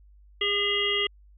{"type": "harmonic tone", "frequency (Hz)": 406.7, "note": "G#4", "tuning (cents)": -36, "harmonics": [1, 3, 5, 7, 8], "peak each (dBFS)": [-30, -36, -29, -27, -29], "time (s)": [0.41, 1.07], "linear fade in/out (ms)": 5, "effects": ["added 50 Hz sine -51 dBFS peak until 1.37 s"]}